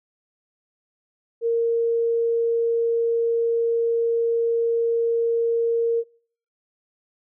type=tone; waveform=sine; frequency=463.3 Hz; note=A#4; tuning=11 cents flat; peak=-18 dBFS; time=1.41-6.04 s; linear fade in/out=50 ms; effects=noise-tail reverb RT60 0.5 s tail -22 dB re dry